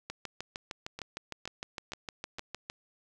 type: two click trains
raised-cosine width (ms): 0.2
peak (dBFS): -23 / -20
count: 4 / 18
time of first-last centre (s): 0.99-2.385 / 0.1-2.699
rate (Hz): 2.15 / 6.54
effects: none